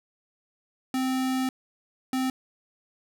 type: tone pair in turn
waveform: square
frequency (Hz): 260 / 260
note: C4 / C4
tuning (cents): -11 / -11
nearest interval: unison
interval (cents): 0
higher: neither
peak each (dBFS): -25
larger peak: neither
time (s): 0.94-1.49 / 2.13-2.3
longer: first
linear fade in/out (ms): 2
effects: none